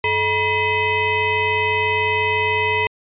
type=tone with frequency modulation; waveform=sine; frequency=1493 Hz; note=F#6; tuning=15 cents sharp; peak=-16 dBFS; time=0.04-2.87 s; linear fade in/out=2 ms; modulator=530 Hz; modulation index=2.4; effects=resampled to 8000 Hz